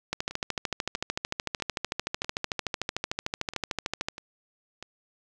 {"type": "two click trains", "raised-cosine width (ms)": 0.2, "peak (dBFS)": [-11, -22], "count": [54, 8], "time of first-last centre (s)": [[0.13, 4.085], [0.31, 4.826]], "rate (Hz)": [13.4, 1.55], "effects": []}